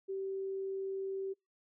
sine tone, 386.7 Hz, G4, 24 cents flat, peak -35 dBFS, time 0.08-1.34 s, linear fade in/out 20 ms, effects noise-tail reverb RT60 0.2 s tail -26 dB re dry

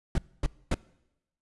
brown noise bursts, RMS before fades -24 dBFS, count 3, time 0.15-0.743 s, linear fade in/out 2 ms, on 31 ms, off 250 ms, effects noise-tail reverb RT60 0.9 s tail -23 dB re dry + resampled to 24000 Hz

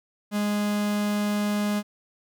45% pulse tone, 207.3 Hz, G#3, 3 cents flat, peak -23 dBFS, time 0.31-1.83 s, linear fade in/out 50 ms, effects none

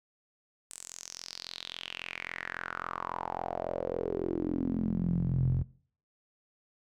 sawtooth tone with band-pass filter sweep, 43.65 Hz, F1, in tune, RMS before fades -34 dBFS, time 0.7-5.63 s, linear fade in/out 10 ms, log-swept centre 8500 to 110 Hz, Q 5.2, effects noise-tail reverb RT60 0.5 s tail -20 dB re dry

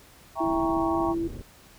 sine chord, E diminished seventh, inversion none, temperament equal with one note detuned, 659.3 / 793.6 / 932.3 / 1108.7 Hz, E5 / G5 / Bb5 / Db6, 0 / +21 / 0 / 0 cents, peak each -31 dBFS, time 0.35-1.15 s, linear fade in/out 50 ms
sine tone with pitch glide, 329.6 to 334 Hz, E4 to E4, 0 to +23 cents, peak -25 dBFS, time 0.4-1.28 s, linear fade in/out 10 ms, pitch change +23 cents, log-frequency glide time 0.88-0.97 s
pink low-pass noise, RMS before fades -38 dBFS, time 0.43-1.42 s, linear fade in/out 10 ms, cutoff 430 Hz, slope 24 dB/octave
effects pink hiss -53 dBFS RMS until 1.78 s

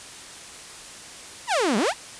sawtooth exponential two-way sweep, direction down then up, 1046.5 to 190.9 to 1046.5 Hz, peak -16 dBFS, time 1.47-1.94 s, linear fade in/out 50 ms, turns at 1.77 s, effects white hiss -41 dBFS RMS until 2.19 s + resampled to 22050 Hz

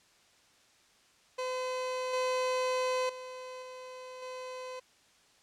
30% pulse tone with level steps, 510 Hz, C5, 44 cents flat, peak -30 / -26 / -39 / -41 / -37 dBFS, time 1.38-4.8 s, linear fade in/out 10 ms, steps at 2.13 / 3.09 / 3.62 / 4.22 s, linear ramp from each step 5 ms, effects white hiss -64 dBFS RMS until 5.42 s + low-pass 7000 Hz 12 dB/octave

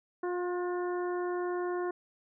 harmonic tone with a mistuned harmonic, 355.8 Hz, F4, 32 cents sharp, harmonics 1 / 2 / 3 / 4 / 5, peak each -31 / -40 / -41 / -45 / -49 dBFS, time 0.23-1.91 s, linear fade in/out 5 ms, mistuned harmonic 4, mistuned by +25 cents, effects none

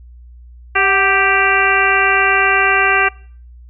harmonic tone with a mistuned harmonic, 392 Hz, G4, in tune, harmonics 1 / 2 / 3 / 4 / 5 / 6 / 7, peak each -21 / -20 / -18 / -16 / -18 / -19 / -19 dBFS, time 0.75-3.09 s, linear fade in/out 10 ms, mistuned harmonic 2, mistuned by -62 cents, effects noise-tail reverb RT60 0.5 s tail -24 dB re dry + added 60 Hz sine -36 dBFS peak until 3.69 s

